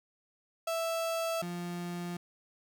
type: tone pair in turn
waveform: 35% pulse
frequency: 660 / 174.81 Hz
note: E5 / F3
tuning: +2 / +2 cents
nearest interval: octave + major seventh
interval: 2300 cents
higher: first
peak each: -29 / -34 dBFS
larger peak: first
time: 0.67-1.42 / 1.42-2.17 s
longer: neither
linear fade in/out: 5 ms
effects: none